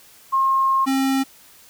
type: tone pair in turn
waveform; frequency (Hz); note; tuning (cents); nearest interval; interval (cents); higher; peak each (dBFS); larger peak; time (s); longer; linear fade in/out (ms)
sine / square; 1071 / 268.3; C6 / C4; +40 / +44; 2 octaves; 2396; first; -15 / -18; first; 0.32-0.86 / 0.86-1.24; first; 20
effects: white hiss -49 dBFS RMS until 1.69 s